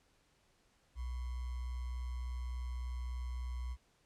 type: tone with sample-and-hold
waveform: sine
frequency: 61.74 Hz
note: B1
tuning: in tune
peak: -37 dBFS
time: 0.95-3.77 s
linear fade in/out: 50 ms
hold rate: 1050 Hz
effects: pink hiss -72 dBFS RMS until 4.05 s + low-pass 9000 Hz 12 dB/octave